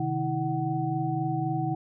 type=tone cluster; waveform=sine; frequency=131.1 / 154.9 / 324.4 / 749 Hz; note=C3 / D#3 / E4 / F#5; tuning=+4 / -7 / -28 / +21 cents; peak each=-31 dBFS; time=0-1.75 s; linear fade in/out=5 ms; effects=none